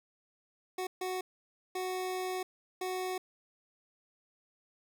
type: tone bursts at uneven times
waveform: 25% pulse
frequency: 370 Hz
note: F#4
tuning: in tune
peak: -30 dBFS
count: 4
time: 0.78-0.87 / 1.01-1.21 / 1.75-2.43 / 2.81-3.18 s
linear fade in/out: 5 ms
effects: none